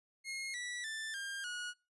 sawtooth tone with pitch steps, 2152 / 1950.7 / 1768.3 / 1602.9 / 1453 Hz, C7 / B6 / A6 / G6 / F#6, +48 / -22 / +8 / +38 / -32 cents, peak -36 dBFS, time 0.24-1.74 s, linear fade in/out 50 ms, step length 300 ms, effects noise-tail reverb RT60 0.3 s tail -23 dB re dry + resampled to 24000 Hz

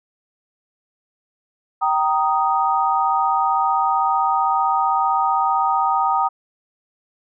sine chord, Eb major, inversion first, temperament just, 777.8 / 933.4 / 1244.5 Hz, G5 / Bb5 / Eb6, -14 / +2 / 0 cents, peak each -20 dBFS, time 1.81-6.29 s, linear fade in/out 20 ms, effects none

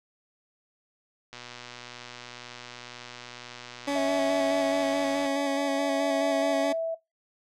click train, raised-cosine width 0.2 ms, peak -24 dBFS, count 481, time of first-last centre 1.33-5.264 s, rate 122 Hz
20% pulse tone with vibrato, 280 Hz, C#4, 18 cents sharp, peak -21 dBFS, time 3.87-6.73 s, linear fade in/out 10 ms, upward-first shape square, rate 4.7 Hz, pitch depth 18 cents each way
sine tone with tremolo, 656 Hz, E5, 9 cents flat, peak -24 dBFS, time 3.95-6.95 s, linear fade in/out 10 ms, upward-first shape sine, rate 0.5 Hz, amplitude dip 60%
effects noise-tail reverb RT60 0.2 s tail -21 dB re dry + low-pass 8000 Hz 12 dB/octave

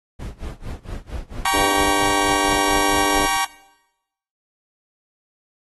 brown noise with tremolo, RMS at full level -28 dBFS, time 0.19-3.37 s, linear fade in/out 10 ms, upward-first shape sine, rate 4.4 Hz, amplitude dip 95%
sawtooth chord, G diminished, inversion none, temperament just, 784 / 940.8 / 1128.9 Hz, G5 / Bb5 / Db6, 0 / +16 / +31 cents, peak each -19 dBFS, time 1.45-3.45 s, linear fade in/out 5 ms
harmonic tone, 98.9 Hz, G2, 16 cents sharp, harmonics 3 / 4 / 5 / 6 / 7 / 8 / 9, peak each -25 / -27 / -29 / -31 / -32 / -33 / -34 dBFS, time 1.53-3.27 s, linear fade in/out 20 ms
effects noise-tail reverb RT60 0.9 s tail -19 dB re dry + AAC 32 kbps

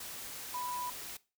sine tone in noise, 987.8 Hz, B5, in tune, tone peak -36 dBFS, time 0.54-0.9 s, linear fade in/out 5 ms, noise white, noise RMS -44 dBFS, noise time 0-1.17 s, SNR +5 dB, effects noise-tail reverb RT60 0.3 s tail -19 dB re dry

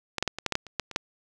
clicks, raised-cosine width 0.2 ms, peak -11 / -8 / -9 / -16 / -8 / -9 / -7 / -26 / -9 / -22 / -7 dBFS, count 11, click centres 0.183 / 0.226 / 0.277 / 0.386 / 0.463 / 0.523 / 0.554 / 0.667 / 0.797 / 0.913 / 0.961 s, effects none

